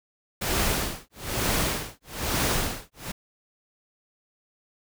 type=noise with tremolo; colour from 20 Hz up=pink; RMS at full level=-24 dBFS; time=0.41-3.12 s; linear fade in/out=10 ms; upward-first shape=sine; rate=1.1 Hz; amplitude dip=100%; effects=none